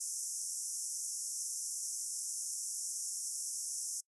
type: band-pass noise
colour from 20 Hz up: pink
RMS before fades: -40 dBFS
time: 0-4.01 s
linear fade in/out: 10 ms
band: 5500 to 11000 Hz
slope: 96 dB/octave
effects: noise-tail reverb RT60 0.1 s tail -25 dB re dry